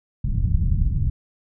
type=low-pass noise; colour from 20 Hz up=pink; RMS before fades=-20 dBFS; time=0.24-1.1 s; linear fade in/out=5 ms; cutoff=150 Hz; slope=24 dB/octave; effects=none